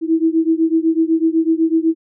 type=beating tone pair; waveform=sine; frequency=321.4 / 329.4 Hz; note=E4 / E4; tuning=-44 / -1 cents; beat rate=8 Hz; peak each=-15 / -16 dBFS; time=0.01-1.95 s; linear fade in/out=50 ms; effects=none